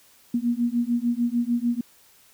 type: beating tone pair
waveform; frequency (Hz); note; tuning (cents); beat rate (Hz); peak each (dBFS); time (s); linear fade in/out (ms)
sine; 235.3 / 242; A#3 / B3; +16 / -35; 6.7; -24; 0.34-1.81; 5
effects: white hiss -56 dBFS RMS until 2.33 s